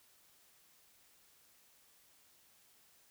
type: silence
effects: white hiss -67 dBFS RMS until 3.1 s